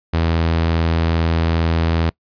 sawtooth tone, 82.41 Hz, E2, in tune, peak -11 dBFS, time 0.13-2.1 s, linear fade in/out 10 ms, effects noise-tail reverb RT60 0.1 s tail -24 dB re dry + resampled to 11025 Hz

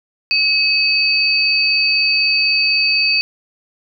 sine tone pair together, 2564 / 4572 Hz, E7 / D8, -49 / -47 cents, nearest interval minor seventh, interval 1002 cents, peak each -15 dBFS, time 0.31-3.21 s, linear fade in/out 0 ms, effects none

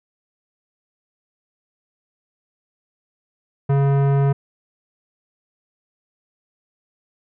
sine tone with tanh clipping, 139.1 Hz, C#3, 6 cents sharp, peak -16 dBFS, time 3.69-4.33 s, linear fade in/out 10 ms, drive 17 dB, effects none

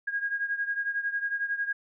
sine beating tone pair, 1632 / 1643 Hz, G#6 / G#6, -31 / -19 cents, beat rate 11 Hz, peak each -29 / -33 dBFS, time 0.07-1.73 s, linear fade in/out 10 ms, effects none

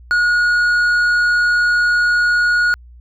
sine tone with tanh clipping, 1447 Hz, F#6, 39 cents flat, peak -13 dBFS, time 0.11-2.74 s, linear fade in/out 0 ms, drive 6 dB, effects added 60 Hz sine -38 dBFS peak until 3 s

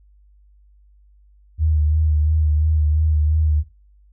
sine tone with vibrato, 77 Hz, D#2, 17 cents flat, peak -14 dBFS, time 1.58-3.64 s, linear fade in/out 50 ms, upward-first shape sine, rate 2.9 Hz, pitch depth 38 cents each way, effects noise-tail reverb RT60 0.3 s tail -18 dB re dry + added 50 Hz sine -49 dBFS peak until 4.12 s

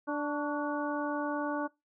harmonic tone with a mistuned harmonic, 293.7 Hz, D4, in tune, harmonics 1 / 2 / 3 / 4 / 5, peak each -33 / -36 / -38 / -39 / -40 dBFS, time 0.07-1.68 s, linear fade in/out 20 ms, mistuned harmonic 4, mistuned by -64 cents, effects noise-tail reverb RT60 0.2 s tail -21 dB re dry

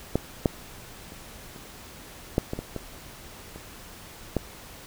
clicks, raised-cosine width 2 ms, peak -8 / -6 / -29 / -30 / -7 / -16 / -18 / -18 / -26 / -10 dBFS, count 10, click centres 0.156 / 0.458 / 1.121 / 1.562 / 2.381 / 2.534 / 2.59 / 2.763 / 3.56 / 4.367 s, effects pink hiss -45 dBFS RMS until 4.86 s

